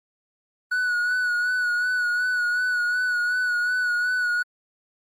triangle tone with vibrato, 1470 Hz, F#6, 12 cents flat, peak -19 dBFS, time 0.71-4.43 s, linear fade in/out 10 ms, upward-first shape sine, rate 2.7 Hz, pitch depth 33 cents each way, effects Opus 24 kbps

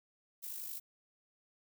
violet noise with amplitude modulation, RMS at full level -41 dBFS, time 0.42-0.8 s, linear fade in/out 20 ms, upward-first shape sine, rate 51.7 Hz, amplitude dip 50%, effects none

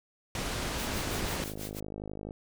pink low-pass noise, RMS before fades -34 dBFS, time 0.35-1.44 s, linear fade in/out 2 ms, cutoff 8800 Hz, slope 12 dB/octave
white noise with tremolo, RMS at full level -41 dBFS, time 0.78-1.8 s, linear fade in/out 5 ms, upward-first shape sine, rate 6.1 Hz, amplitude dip 95%
click train, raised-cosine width 2 ms, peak -26 dBFS, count 75, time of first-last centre 0.88-2.309 s, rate 51.8 Hz
effects none

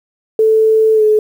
sine tone with pitch glide, 439.6 to 428.1 Hz, A4 to A4, -2 to -47 cents, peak -7 dBFS, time 0.39-1.19 s, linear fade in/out 2 ms, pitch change -45 cents, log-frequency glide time 0.94-1.03 s, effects 7-bit

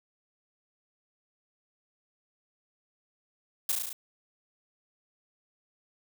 blue noise with echo, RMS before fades -27 dBFS, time 3.69-3.72 s, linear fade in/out 2 ms, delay 35 ms, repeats 6, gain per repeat -2 dB, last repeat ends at 3.93 s, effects none

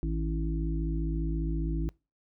harmonic tone with a mistuned harmonic, 54.7 Hz, A1, 9 cents flat, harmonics 1 / 3 / 5 / 6, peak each -29 / -34 / -39 / -37 dBFS, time 0.03-1.89 s, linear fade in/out 0 ms, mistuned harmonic 3, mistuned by -62 cents, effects noise-tail reverb RT60 0.3 s tail -25 dB re dry

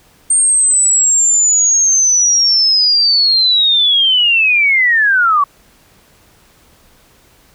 sine linear sweep, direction down, 8710 to 1108.7 Hz, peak -8 dBFS, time 0.3-5.44 s, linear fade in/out 5 ms, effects pink hiss -49 dBFS RMS until 7.54 s

